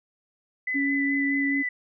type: tone with vibrato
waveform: sine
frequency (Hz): 2001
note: B6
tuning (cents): +22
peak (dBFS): -25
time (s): 0.67-1.69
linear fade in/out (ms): 5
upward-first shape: sine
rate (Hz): 4.7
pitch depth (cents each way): 16
type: tone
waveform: sine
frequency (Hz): 278.3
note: C#4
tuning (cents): +7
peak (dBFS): -24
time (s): 0.74-1.63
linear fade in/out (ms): 20
effects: none